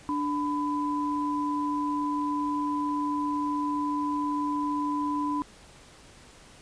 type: tone pair together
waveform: sine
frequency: 293.7 / 1001.4 Hz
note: D4 / B5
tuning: 0 / +24 cents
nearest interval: octave + major sixth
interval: 2124 cents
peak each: -28 / -29 dBFS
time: 0.09-5.42 s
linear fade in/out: 0 ms
effects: pink hiss -52 dBFS RMS until 6.61 s + resampled to 22050 Hz